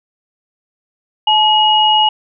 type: tone pair together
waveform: sine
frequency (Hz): 860 / 2893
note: A5 / F#7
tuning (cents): -40 / -40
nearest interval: octave + major sixth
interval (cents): 2100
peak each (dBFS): -11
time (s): 1.27-2.09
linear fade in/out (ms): 5
effects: none